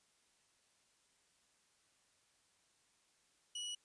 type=tone; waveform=sawtooth; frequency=2930 Hz; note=F#7; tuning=18 cents flat; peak=-38 dBFS; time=3.55-3.75 s; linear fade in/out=5 ms; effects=white hiss -74 dBFS RMS until 3.84 s + resampled to 22050 Hz